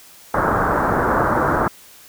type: low-pass noise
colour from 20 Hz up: white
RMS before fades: -18 dBFS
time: 0.34-1.68 s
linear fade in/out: 2 ms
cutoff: 1500 Hz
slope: 48 dB/octave
effects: white hiss -45 dBFS RMS until 2.08 s